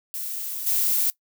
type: noise with level steps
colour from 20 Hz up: violet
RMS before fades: -31 / -22 dBFS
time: 0.14-1.1 s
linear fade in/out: 0 ms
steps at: 0.66 s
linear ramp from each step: 10 ms
effects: noise-tail reverb RT60 0.1 s tail -20 dB re dry